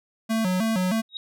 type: tone with vibrato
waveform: square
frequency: 202.6 Hz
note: G#3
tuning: 43 cents flat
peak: -22 dBFS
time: 0.29-1.02 s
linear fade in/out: 20 ms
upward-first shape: square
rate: 3.2 Hz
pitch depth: 170 cents each way
type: tone with exponential growth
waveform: sine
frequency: 3789 Hz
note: A#7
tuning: 27 cents sharp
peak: -25 dBFS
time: 1.09-1.17 s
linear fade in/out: 1 ms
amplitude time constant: 16 ms
effects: none